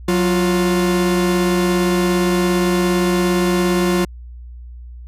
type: tone pair together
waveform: 45% pulse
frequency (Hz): 183.49 / 349.6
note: F#3 / F4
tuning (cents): -14 / +2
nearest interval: major seventh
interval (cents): 1116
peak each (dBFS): -17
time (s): 0.08-4.05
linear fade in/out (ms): 5
effects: added 60 Hz sine -32 dBFS peak until 5.07 s + resampled to 32000 Hz